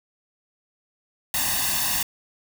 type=noise with comb filter; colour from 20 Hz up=white; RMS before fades=-24 dBFS; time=1.34-2.03 s; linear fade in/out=2 ms; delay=1.1 ms; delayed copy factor=+0.95; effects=none